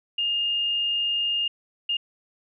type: tone bursts at uneven times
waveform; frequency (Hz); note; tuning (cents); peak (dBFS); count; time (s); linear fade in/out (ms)
sine; 2828; F7; +21; -22; 2; 0.18-1.48 / 1.89-1.97; 5
effects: none